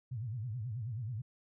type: tone with vibrato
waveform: sine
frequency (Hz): 115.6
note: A#2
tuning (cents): -14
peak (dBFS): -36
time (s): 0.11-1.22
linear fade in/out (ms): 10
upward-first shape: sine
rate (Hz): 9.3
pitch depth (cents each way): 210
effects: none